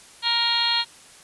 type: harmonic tone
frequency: 468.7 Hz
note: A#4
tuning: 9 cents sharp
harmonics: 2 / 3 / 4 / 5 / 6 / 7 / 8 / 9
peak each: -28 / -33 / -31 / -33 / -30 / -26 / -28 / -23 dBFS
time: 0.22-0.85 s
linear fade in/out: 50 ms
effects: white hiss -48 dBFS RMS until 1.23 s + resampled to 24000 Hz